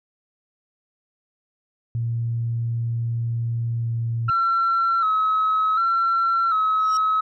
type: tone with pitch glide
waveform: sine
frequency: 116.54 to 115.73 Hz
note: A#2 to A#2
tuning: 0 to -12 cents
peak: -21 dBFS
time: 1.95-4.3 s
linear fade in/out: 0 ms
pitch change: -12 cents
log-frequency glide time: 3.8-3.87 s
type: tone with vibrato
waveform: sine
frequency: 1318.5 Hz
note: E6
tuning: in tune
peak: -16 dBFS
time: 4.28-7.21 s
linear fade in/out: 10 ms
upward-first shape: square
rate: 0.67 Hz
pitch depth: 47 cents each way
type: tone with exponential growth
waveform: sine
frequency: 5588 Hz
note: F8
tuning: in tune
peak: -25 dBFS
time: 6.78-6.97 s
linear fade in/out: 1 ms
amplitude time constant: 41 ms
effects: tanh soft clip ceiling -14 dBFS